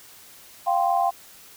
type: chord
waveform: sine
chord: F suspended second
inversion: none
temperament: equal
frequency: 698.5 / 784 / 1046.5 Hz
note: F5 / G5 / C6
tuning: 0 / 0 / 0 cents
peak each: -22 / -22 / -27 dBFS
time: 0.66-1.11 s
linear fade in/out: 20 ms
effects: white hiss -48 dBFS RMS until 1.56 s